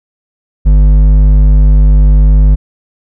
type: tone with hard clipping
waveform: triangle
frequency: 50.4 Hz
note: G1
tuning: 49 cents sharp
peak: -4 dBFS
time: 0.65-2.56 s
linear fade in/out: 20 ms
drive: 11 dB
effects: none